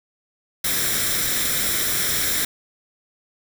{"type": "noise with comb filter", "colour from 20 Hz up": "white", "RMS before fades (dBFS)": -22, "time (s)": [0.64, 2.45], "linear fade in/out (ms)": 5, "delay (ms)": 0.54, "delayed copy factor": 0.6, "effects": []}